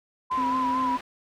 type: tone with vibrato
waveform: sine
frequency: 1004 Hz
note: B5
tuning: 28 cents sharp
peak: -23 dBFS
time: 0.3-0.98 s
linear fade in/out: 20 ms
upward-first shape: sine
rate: 4.5 Hz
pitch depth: 56 cents each way
type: low-pass noise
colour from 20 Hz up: white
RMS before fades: -41 dBFS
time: 0.31-1.01 s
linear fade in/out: 5 ms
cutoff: 2100 Hz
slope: 12 dB/octave
type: harmonic tone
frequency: 261.6 Hz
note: C4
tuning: in tune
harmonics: 1 / 2 / 4 / 5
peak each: -29 / -45 / -50 / -50 dBFS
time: 0.37-0.97 s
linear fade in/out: 10 ms
effects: none